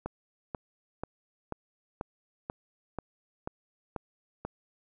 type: click train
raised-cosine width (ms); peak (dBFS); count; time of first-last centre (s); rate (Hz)
1; -20; 10; 0.06-4.45; 2.05
effects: none